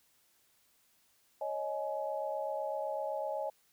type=chord; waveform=sine; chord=C# suspended second; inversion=none; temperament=equal with one note detuned; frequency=554.4 / 622.3 / 843.2 Hz; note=C#5 / D#5 / G#5; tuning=0 / 0 / +26 cents; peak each=-38 / -37 / -39 dBFS; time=1.41-3.5 s; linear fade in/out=5 ms; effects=white hiss -70 dBFS RMS until 3.72 s